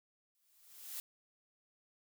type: noise with exponential growth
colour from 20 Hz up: blue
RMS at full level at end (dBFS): -41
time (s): 0.35-1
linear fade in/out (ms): 0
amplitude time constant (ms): 140
effects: none